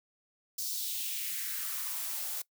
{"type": "noise with high-pass filter sweep", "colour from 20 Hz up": "blue", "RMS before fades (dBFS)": -36, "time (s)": [0.58, 2.42], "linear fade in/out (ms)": 5, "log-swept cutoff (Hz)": [5300, 490], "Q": 2.3, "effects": ["noise-tail reverb RT60 0.1 s tail -21 dB re dry"]}